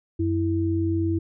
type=tone pair together; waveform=sine; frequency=92.3 / 328.9 Hz; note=F#2 / E4; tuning=-4 / -4 cents; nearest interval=octave + minor seventh; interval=2200 cents; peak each=-24 / -23 dBFS; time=0.19-1.19 s; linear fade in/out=10 ms; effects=none